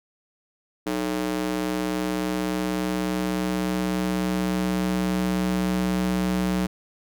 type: tone with high-pass filter sweep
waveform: square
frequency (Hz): 61.74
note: B1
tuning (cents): 0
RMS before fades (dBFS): -25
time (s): 0.86-6.67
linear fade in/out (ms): 10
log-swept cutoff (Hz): 290 to 160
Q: 1.8
effects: none